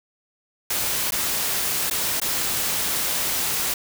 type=noise with dropouts; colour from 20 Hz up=white; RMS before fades=-24 dBFS; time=0.7-3.74 s; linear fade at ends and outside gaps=5 ms; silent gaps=1.108-1.12 / 1.9-1.909 / 2.201-2.216 s; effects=none